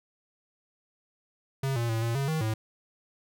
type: tone with pitch steps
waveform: square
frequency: 135.2 / 117.4 / 112.9 / 116.1 / 137.9 / 158.1 / 109.8 Hz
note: C#3 / A#2 / A2 / A#2 / C#3 / D#3 / A2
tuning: -43 / +13 / +45 / -7 / -9 / +28 / -3 cents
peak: -27 dBFS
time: 1.63-2.54 s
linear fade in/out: 5 ms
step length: 130 ms
effects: none